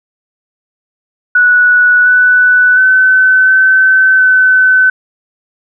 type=tone with pitch steps; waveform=sine; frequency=1472 / 1490 / 1519 / 1530 / 1516 Hz; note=F#6 / F#6 / F#6 / G6 / F#6; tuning=-9 / +12 / +45 / -42 / +42 cents; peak=-4 dBFS; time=1.35-4.9 s; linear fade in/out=5 ms; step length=710 ms; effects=none